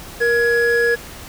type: tone pair together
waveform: triangle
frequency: 471.1 / 1678.8 Hz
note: A#4 / G#6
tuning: +18 / +18 cents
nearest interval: octave + minor seventh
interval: 2200 cents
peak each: -14 / -15 dBFS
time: 0.2-0.96 s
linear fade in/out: 20 ms
effects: pink hiss -36 dBFS RMS until 1.28 s